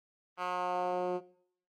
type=tone with band-pass filter sweep; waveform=10% pulse; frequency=180.2 Hz; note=F#3; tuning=45 cents flat; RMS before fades=-33 dBFS; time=0.37-1.21 s; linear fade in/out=50 ms; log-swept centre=1400 to 380 Hz; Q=1.6; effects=noise-tail reverb RT60 0.6 s tail -19 dB re dry + Opus 32 kbps